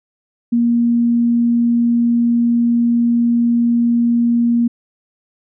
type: tone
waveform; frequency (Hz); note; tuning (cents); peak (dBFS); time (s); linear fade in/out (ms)
sine; 236.1; A#3; +22; -11; 0.52-4.68; 10
effects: none